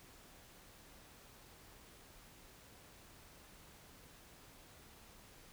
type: silence
effects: pink hiss -60 dBFS RMS until 5.52 s